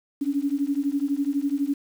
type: beating tone pair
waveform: sine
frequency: 276.3 / 288.3 Hz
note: C#4 / D4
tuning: -6 / -32 cents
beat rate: 12 Hz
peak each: -25 dBFS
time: 0.21-1.74 s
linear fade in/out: 10 ms
effects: 8-bit